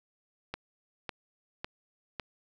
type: click train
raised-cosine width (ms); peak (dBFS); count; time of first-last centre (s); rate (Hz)
0.3; -19; 4; 0.54-2.197; 1.81
effects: none